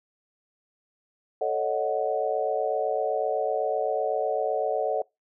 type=chord; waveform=sine; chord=D# half-diminished seventh; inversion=second; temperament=equal; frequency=440 / 554.4 / 622.3 / 740 Hz; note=A4 / C#5 / D#5 / F#5; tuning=0 / 0 / 0 / 0 cents; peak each=-29 dBFS; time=1.41-5.02 s; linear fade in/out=5 ms; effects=noise-tail reverb RT60 0.2 s tail -24 dB re dry